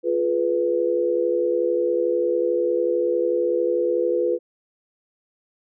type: chord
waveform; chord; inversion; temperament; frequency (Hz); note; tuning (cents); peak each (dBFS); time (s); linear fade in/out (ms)
sine; F diminished; none; equal with one note detuned; 349.2 / 422.8 / 493.9; F4 / Ab4 / Cb5; 0 / +31 / 0; -23 / -26 / -21; 0.03-4.39; 50
effects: none